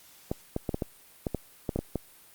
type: clicks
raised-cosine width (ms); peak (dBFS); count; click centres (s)
2; -15; 11; 0.315 / 0.564 / 0.692 / 0.744 / 0.822 / 1.268 / 1.347 / 1.692 / 1.76 / 1.79 / 1.957
effects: white hiss -55 dBFS RMS until 2.34 s + Opus 48 kbps